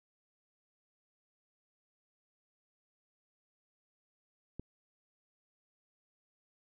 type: click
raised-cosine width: 3 ms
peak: -28 dBFS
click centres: 4.596 s
effects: none